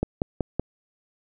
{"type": "click train", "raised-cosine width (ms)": 2, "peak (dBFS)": -10, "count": 4, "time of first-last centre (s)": [0.03, 0.596], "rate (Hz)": 5.3, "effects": []}